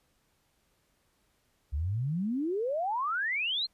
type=exponential sweep; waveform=sine; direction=up; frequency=66.4 to 4300 Hz; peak=-28 dBFS; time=1.72-3.67 s; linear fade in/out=20 ms; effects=pink hiss -72 dBFS RMS until 3.73 s + resampled to 32000 Hz